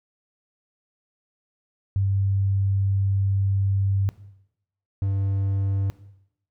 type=tone pair in turn; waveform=sine / triangle; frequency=98 / 98 Hz; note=G2 / G2; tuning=0 / 0 cents; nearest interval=unison; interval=0 cents; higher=neither; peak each=-19 dBFS; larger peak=neither; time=1.96-4.09 / 5.02-5.9 s; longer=first; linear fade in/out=0 ms; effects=noise-tail reverb RT60 0.8 s tail -17 dB re dry